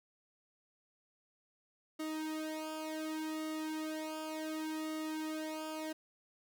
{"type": "tone with flanger", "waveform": "sawtooth", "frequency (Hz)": 312.8, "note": "D#4", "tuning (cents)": 9, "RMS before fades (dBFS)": -40, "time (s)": [1.99, 5.93], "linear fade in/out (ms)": 10, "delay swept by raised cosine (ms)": [1.2, 2.7], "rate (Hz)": 0.68, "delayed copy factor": -0.9, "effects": []}